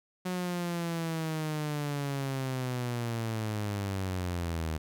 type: linear sweep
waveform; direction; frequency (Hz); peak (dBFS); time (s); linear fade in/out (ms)
sawtooth; down; 183.2 to 77.6; -27; 0.25-4.78; 10
effects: none